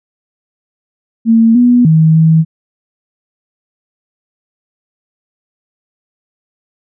sine tone with pitch steps, 226.8 / 244.1 / 159.1 / 160.6 Hz, A#3 / B3 / D#3 / E3, -47 / -20 / +39 / -45 cents, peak -4 dBFS, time 1.25-2.45 s, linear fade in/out 50 ms, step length 300 ms, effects none

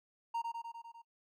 triangle tone with echo, 927 Hz, A#5, 10 cents flat, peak -31 dBFS, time 0.34-0.42 s, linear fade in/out 10 ms, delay 100 ms, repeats 6, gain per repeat -3 dB, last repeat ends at 1.02 s, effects noise-tail reverb RT60 0.1 s tail -25 dB re dry

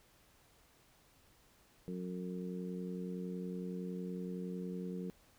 harmonic tone, 90.8 Hz, F#2, 32 cents flat, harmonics 2 / 3 / 4 / 5, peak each -40 / -49 / -48 / -47 dBFS, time 1.88-5.1 s, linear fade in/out 0 ms, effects pink hiss -67 dBFS RMS until 5.38 s

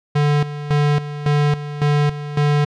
square tone with tremolo, 146.83 Hz, D3, in tune, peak -14 dBFS, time 0.15-2.65 s, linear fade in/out 10 ms, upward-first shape square, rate 1.8 Hz, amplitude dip 75%, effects low-pass 4000 Hz 12 dB/octave

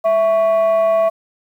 sine tone pair together, 659.3 / 1116.6 Hz, E5 / C#6, 0 / +12 cents, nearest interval major sixth, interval 912 cents, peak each -10 / -20 dBFS, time 0.04-1.1 s, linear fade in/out 20 ms, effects tanh soft clip ceiling -9 dBFS + 8-bit

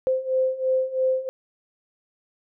sine beating tone pair, 518 / 521 Hz, C5 / C5, -17 / -7 cents, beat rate 3 Hz, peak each -25 / -22 dBFS, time 0.07-1.29 s, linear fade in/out 0 ms, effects none

